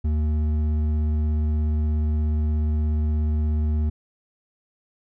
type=tone with hard clipping; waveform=sine; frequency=76.4 Hz; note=D#2; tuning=31 cents flat; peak=-21 dBFS; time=0.04-3.9 s; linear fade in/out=10 ms; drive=7 dB; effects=none